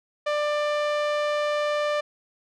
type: tone with low-pass filter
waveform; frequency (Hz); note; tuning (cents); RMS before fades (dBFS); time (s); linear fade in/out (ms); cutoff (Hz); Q
sawtooth; 593; D5; +17; -25; 0.26-2.01; 10; 3800; 0.58
effects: none